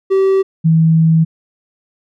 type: tone pair in turn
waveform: triangle / sine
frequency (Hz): 385.5 / 161.8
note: G4 / E3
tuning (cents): -29 / -32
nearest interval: octave + minor third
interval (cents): 1503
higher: first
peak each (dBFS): -7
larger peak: neither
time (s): 0.1-0.43 / 0.64-1.25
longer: second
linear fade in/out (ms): 20
effects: none